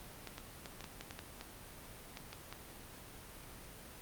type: clicks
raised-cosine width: 0.2 ms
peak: -27 dBFS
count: 12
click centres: 0.273 / 0.381 / 0.658 / 0.807 / 0.842 / 1.01 / 1.109 / 1.191 / 1.411 / 2.172 / 2.33 / 2.526 s
effects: pink hiss -52 dBFS RMS until 4.01 s + Opus 32 kbps